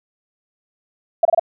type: tone bursts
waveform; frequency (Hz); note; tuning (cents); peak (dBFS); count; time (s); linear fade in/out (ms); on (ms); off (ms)
sine; 668; E5; +23; -9; 4; 1.23-1.396; 5; 22; 26
effects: none